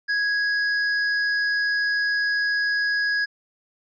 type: tone with hard clipping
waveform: sine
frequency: 1661.2 Hz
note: G#6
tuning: in tune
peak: -22 dBFS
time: 0.08-3.26 s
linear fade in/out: 20 ms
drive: 14 dB
effects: resampled to 16000 Hz